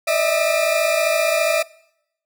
40% pulse tone cluster, 598 / 621 / 653 / 2406 Hz, D5 / D#5 / E5 / D7, +31 / -3 / -17 / +41 cents, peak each -22 / -25 / -18 / -23 dBFS, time 0.07-1.63 s, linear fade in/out 10 ms, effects noise-tail reverb RT60 0.8 s tail -23 dB re dry

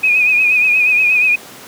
sine tone with vibrato, 2489 Hz, D#7, in tune, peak -9 dBFS, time 0.03-1.36 s, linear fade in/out 10 ms, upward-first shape triangle, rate 8.4 Hz, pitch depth 63 cents each way, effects pink hiss -35 dBFS RMS until 1.67 s + high-pass 200 Hz 12 dB/octave

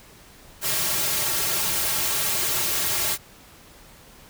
white noise with comb filter, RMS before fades -24 dBFS, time 0.61-3.18 s, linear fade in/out 50 ms, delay 4 ms, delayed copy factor -1, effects pink hiss -49 dBFS RMS until 4.29 s

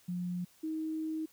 sine tone pair in turn, 178.1 / 315.8 Hz, F3 / D#4, +34 / +26 cents, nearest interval minor seventh, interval 992 cents, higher second, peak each -33 / -33 dBFS, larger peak neither, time 0.08-0.45 / 0.63-1.26 s, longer second, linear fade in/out 10 ms, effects white hiss -64 dBFS RMS until 1.32 s

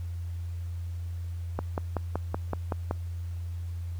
click train, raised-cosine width 1 ms, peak -15 dBFS, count 8, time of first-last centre 1.59-2.911 s, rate 5.3 Hz, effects added 86 Hz sine -32 dBFS peak until 3.99 s + pink hiss -58 dBFS RMS until 3.99 s

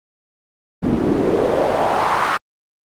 pink noise with band-pass filter sweep, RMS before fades -17 dBFS, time 0.82-2.38 s, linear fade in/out 20 ms, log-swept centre 230 to 1300 Hz, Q 2.4, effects Opus 32 kbps

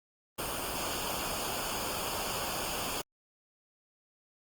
pink noise with comb filter, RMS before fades -35 dBFS, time 0.38-3.02 s, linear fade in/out 10 ms, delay 0.51 ms, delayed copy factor -0.65, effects Opus 32 kbps

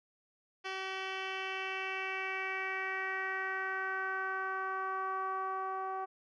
10% pulse tone with low-pass filter sweep, 381.1 Hz, G4, 49 cents flat, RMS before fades -37 dBFS, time 0.64-6.06 s, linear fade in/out 20 ms, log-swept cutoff 3700 to 940 Hz, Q 3.5, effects none

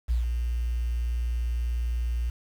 sine tone with ADSR envelope, 59.2 Hz, A#1, 27 cents sharp, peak -19 dBFS, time 0.08-2.3 s, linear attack 28 ms, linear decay 130 ms, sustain -5 dB, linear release 6 ms, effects tanh soft clip ceiling -18 dBFS + 8-bit

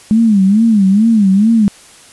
sine tone with vibrato, 209 Hz, G#3, 11 cents sharp, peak -6 dBFS, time 0.11-1.68 s, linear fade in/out 0 ms, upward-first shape sine, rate 2.3 Hz, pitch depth 170 cents each way, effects white hiss -40 dBFS RMS until 2.12 s + resampled to 24000 Hz

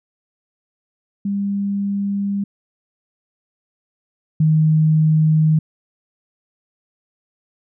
sine tone pair in turn, 200 / 156.33 Hz, G3 / D#3, +35 / +9 cents, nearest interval major third, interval 426 cents, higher first, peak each -18 / -11 dBFS, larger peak second, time 1.25-2.44 / 4.4-5.59 s, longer neither, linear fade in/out 5 ms, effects none

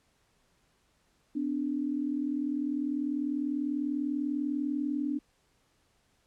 sine tone pair together, 253.5 / 293.6 Hz, B3 / D4, +45 / 0 cents, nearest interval minor third, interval 255 cents, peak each -33 / -30 dBFS, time 1.35-5.19 s, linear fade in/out 10 ms, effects pink hiss -70 dBFS RMS until 6.26 s + low-pass 10000 Hz 12 dB/octave

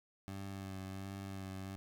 20% pulse tone with vibrato, 96.6 Hz, G2, 25 cents flat, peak -38 dBFS, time 0.28-1.76 s, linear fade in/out 0 ms, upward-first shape sine, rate 1.4 Hz, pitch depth 26 cents each way, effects none

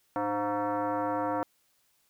sine tone with frequency modulation, 110 Hz, A2, in tune, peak -27 dBFS, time 0.16-1.43 s, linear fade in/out 0 ms, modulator 412 Hz, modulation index 2.6, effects white hiss -70 dBFS RMS until 2.09 s

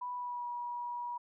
sine tone with pitch glide, 986 to 964.6 Hz, B5 to B5, -3 to -41 cents, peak -36 dBFS, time 0.01-1.18 s, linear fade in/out 10 ms, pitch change -38 cents, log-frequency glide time 0.15-0.47 s, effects none

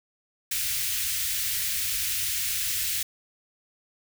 white band-stop noise, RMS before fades -28 dBFS, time 0.51-3.03 s, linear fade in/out 5 ms, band 120 to 1800 Hz, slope 24 dB/octave, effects none

